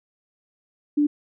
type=tone; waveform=sine; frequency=293.7 Hz; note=D4; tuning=in tune; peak=-16 dBFS; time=0.97-1.07 s; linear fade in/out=10 ms; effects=none